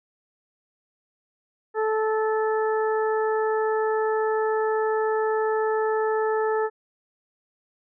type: harmonic tone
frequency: 436.4 Hz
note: A4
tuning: 14 cents flat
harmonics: 1 / 2 / 3 / 4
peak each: -22 / -28 / -32 / -34 dBFS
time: 1.74-6.7 s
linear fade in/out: 50 ms
effects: none